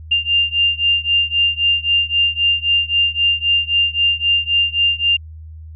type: beating tone pair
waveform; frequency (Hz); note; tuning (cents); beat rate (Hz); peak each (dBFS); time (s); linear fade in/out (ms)
sine; 2794 / 2797.8; F7 / F7; 0 / +2; 3.8; -16 / -17; 0.11-5.17; 10
effects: added 79 Hz sine -32 dBFS peak until 5.75 s